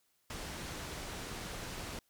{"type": "low-pass noise", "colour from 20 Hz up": "pink", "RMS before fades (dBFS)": -43, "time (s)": [0.3, 1.99], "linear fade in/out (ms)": 2, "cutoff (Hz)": 9400, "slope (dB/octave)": 12, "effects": ["white hiss -75 dBFS RMS until 2.09 s"]}